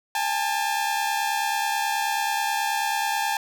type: tone pair together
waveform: sawtooth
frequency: 811.7 / 881 Hz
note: G#5 / A5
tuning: -40 / +2 cents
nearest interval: minor second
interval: 142 cents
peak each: -22 dBFS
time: 0.15-3.37 s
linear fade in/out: 2 ms
effects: none